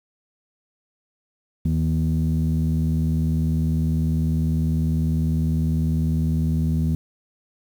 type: tone with low-pass filter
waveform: sawtooth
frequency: 80 Hz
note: D#2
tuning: 49 cents sharp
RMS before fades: -21 dBFS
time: 1.65-6.95 s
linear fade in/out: 0 ms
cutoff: 200 Hz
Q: 7
effects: 8-bit